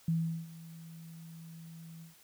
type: tone with ADSR envelope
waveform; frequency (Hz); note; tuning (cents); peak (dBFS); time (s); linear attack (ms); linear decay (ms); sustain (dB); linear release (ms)
sine; 164.2; E3; -6; -26; 0.08-2.15; 4; 380; -20; 130
effects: white hiss -61 dBFS RMS until 2.23 s